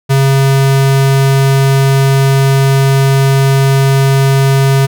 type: tone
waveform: square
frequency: 136 Hz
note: C#3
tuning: 33 cents flat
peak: -7 dBFS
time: 0.09-4.87 s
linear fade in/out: 20 ms
effects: none